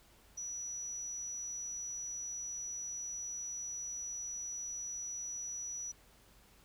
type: tone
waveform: sine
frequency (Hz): 5880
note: F#8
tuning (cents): -12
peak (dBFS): -39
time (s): 0.37-5.92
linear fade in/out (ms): 10
effects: added 50 Hz sine -67 dBFS peak until 6.64 s + pink hiss -64 dBFS RMS until 6.64 s